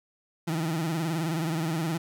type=tone with vibrato; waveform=30% pulse; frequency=162.3 Hz; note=E3; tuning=27 cents flat; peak=-24 dBFS; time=0.47-1.98 s; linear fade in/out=10 ms; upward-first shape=sine; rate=19 Hz; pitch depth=99 cents each way; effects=none